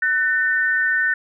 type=tone pair together; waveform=sine; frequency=1500 / 1808.5 Hz; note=F#6 / A6; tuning=+23 / +47 cents; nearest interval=minor third; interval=324 cents; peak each=-19 dBFS; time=0.02-1.14 s; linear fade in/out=5 ms; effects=none

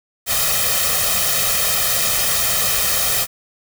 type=noise with comb filter; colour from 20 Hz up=white; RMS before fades=-18 dBFS; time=0.26-3.27 s; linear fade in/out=50 ms; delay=1.6 ms; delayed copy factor=+0.85; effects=none

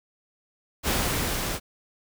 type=noise with level ramp; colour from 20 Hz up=pink; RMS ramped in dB=-24 to -30 dBFS; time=0.83-1.6 s; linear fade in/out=50 ms; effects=none

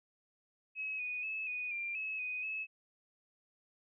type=tone with pitch steps; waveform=sine; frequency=2563 / 2478 / 2597 / 2479 / 2381 / 2581 / 2496 / 2589 Hz; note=E7 / D#7 / E7 / D#7 / D7 / E7 / D#7 / E7; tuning=-49 / -8 / -26 / -7 / +23 / -37 / +5 / -32 cents; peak=-36 dBFS; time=0.75-2.67 s; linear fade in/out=50 ms; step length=240 ms; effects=none

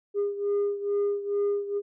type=beating tone pair; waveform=sine; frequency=405.6 / 407.9 Hz; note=G#4 / G#4; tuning=-41 / -31 cents; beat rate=2.3 Hz; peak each=-24 / -28 dBFS; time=0.14-1.82 s; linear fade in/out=50 ms; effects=tanh soft clip ceiling -21 dBFS

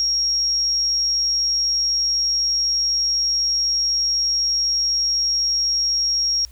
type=tone; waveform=sine; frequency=5588 Hz; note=F8; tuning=in tune; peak=-17 dBFS; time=0-6.45 s; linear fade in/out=0 ms; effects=added 60 Hz sine -41 dBFS peak until 6.51 s + white hiss -54 dBFS RMS until 6.51 s

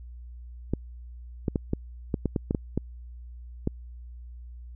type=clicks; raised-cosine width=3 ms; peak=-12 dBFS; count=11; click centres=0.736 / 1.482 / 1.558 / 1.734 / 2.142 / 2.257 / 2.362 / 2.509 / 2.548 / 2.776 / 3.674 s; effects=added 60 Hz sine -40 dBFS peak until 4.75 s

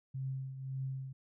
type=tone with tremolo; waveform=sine; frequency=133.1 Hz; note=C3; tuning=30 cents sharp; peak=-34 dBFS; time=0.14-1.13 s; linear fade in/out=10 ms; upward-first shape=triangle; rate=1.8 Hz; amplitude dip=65%; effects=none

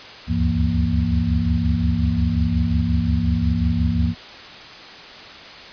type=tone cluster; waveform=sine; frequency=72 / 77.6 / 98.5 / 168.1 / 234.9 Hz; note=D2 / D#2 / G2 / E3 / A#3; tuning=-34 / -4 / +9 / +34 / +13 cents; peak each=-23 dBFS; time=0.27-4.15 s; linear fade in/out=50 ms; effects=white hiss -38 dBFS RMS until 5.72 s + resampled to 11025 Hz

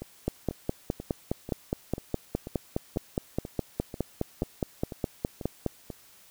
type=two click trains; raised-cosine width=2 ms; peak=-13 / -23 dBFS; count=27 / 13; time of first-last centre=0.28-5.663 / 0.02-5.902 s; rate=4.83 / 2.04 Hz; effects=white hiss -56 dBFS RMS until 6.3 s

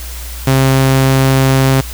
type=tone; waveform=sawtooth; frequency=133.4 Hz; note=C3; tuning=34 cents sharp; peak=-4 dBFS; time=0.47-1.81 s; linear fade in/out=5 ms; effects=added 60 Hz sine -24 dBFS peak until 1.93 s + white hiss -30 dBFS RMS until 1.93 s

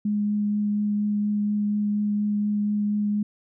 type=tone with vibrato; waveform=sine; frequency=207.7 Hz; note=G#3; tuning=in tune; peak=-21 dBFS; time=0.05-3.23 s; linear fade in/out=5 ms; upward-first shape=triangle; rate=4.2 Hz; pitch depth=10 cents each way; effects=none

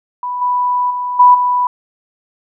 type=tone with level steps; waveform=sine; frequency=987.8 Hz; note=B5; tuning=in tune; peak=-18 / -12 / -17 / -3 / -11 dBFS; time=0.23-1.67 s; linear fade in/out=2 ms; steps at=0.41 / 0.9 / 1.19 / 1.34 s; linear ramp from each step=10 ms; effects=none

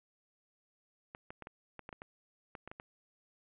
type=clicks; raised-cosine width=0.5 ms; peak=-30 dBFS; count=12; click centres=1.149 / 1.305 / 1.423 / 1.471 / 1.793 / 1.891 / 1.928 / 2.019 / 2.552 / 2.676 / 2.715 / 2.799 s; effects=resampled to 8000 Hz + 11-bit

